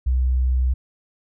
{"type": "tone", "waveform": "sine", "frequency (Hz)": 63.5, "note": "B1", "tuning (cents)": 49, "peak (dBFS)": -16, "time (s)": [0.06, 0.74], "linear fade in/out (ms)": 10, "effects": []}